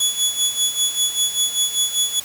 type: tone with tremolo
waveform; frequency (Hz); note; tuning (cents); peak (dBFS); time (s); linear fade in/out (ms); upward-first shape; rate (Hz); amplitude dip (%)
20% pulse; 3400; G#7; +40; -9; 0-2.2; 5; sine; 5.1; 75
effects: white hiss -36 dBFS RMS until 2.24 s